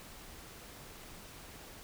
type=silence; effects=pink hiss -51 dBFS RMS until 1.83 s